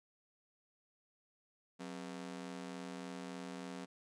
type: ring-modulated tone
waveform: sawtooth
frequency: 225 Hz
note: A3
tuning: 39 cents sharp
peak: -37 dBFS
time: 1.79-3.86 s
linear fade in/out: 20 ms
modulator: 41.7 Hz
effects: resampled to 22050 Hz